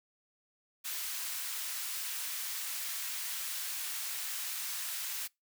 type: high-pass noise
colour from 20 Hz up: white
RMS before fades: -38 dBFS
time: 0.84-5.28 s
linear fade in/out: 20 ms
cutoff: 1300 Hz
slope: 12 dB/octave
effects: noise-tail reverb RT60 0.2 s tail -25 dB re dry